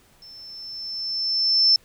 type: tone with level ramp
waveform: sine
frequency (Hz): 5310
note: E8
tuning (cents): +12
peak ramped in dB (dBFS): -42 to -12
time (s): 0.22-1.76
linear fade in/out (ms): 2
effects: pink hiss -57 dBFS RMS until 1.84 s